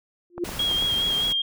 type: tone with exponential growth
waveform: sine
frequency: 349.2 Hz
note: F4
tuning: in tune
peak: -19 dBFS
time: 0.3-0.44 s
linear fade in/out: 2 ms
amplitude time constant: 29 ms
type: click train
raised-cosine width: 1 ms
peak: -20 dBFS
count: 5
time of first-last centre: 0.38-0.824 s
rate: 9 Hz
type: noise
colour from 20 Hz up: pink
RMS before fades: -34 dBFS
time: 0.44-1.33 s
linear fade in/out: 10 ms
type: tone with vibrato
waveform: sine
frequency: 3256 Hz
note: G#7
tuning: 35 cents flat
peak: -21 dBFS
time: 0.59-1.42 s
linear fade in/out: 5 ms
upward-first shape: sine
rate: 4.8 Hz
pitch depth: 32 cents each way
effects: none